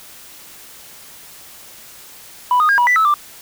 sine tone with pitch steps, 989 / 1235 / 1620 / 970 / 1978 / 1302 / 1182 Hz, B5 / D#6 / G#6 / B5 / B6 / E6 / D6, +2 / -13 / -43 / -31 / +2 / -22 / +11 cents, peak -9 dBFS, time 2.51-3.14 s, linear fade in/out 2 ms, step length 90 ms, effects tanh soft clip ceiling -8 dBFS + white hiss -40 dBFS RMS until 3.41 s

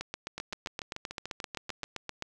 two click trains, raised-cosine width 0.2 ms, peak -20 / -18 dBFS, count 11 / 18, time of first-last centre 0.38-1.84 / 0.01-2.224 s, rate 6.85 / 7.68 Hz, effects none

